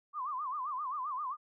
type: tone with vibrato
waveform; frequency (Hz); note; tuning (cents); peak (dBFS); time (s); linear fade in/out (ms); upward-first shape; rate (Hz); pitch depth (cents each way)
sine; 1108.7; C#6; 0; -34; 0.13-1.37; 50; sine; 7.6; 180
effects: none